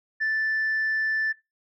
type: tone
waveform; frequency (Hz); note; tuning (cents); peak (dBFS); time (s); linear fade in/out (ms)
sine; 1760; A6; 0; -21; 0.2-1.33; 20
effects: noise-tail reverb RT60 0.2 s tail -18 dB re dry + tanh soft clip ceiling -20 dBFS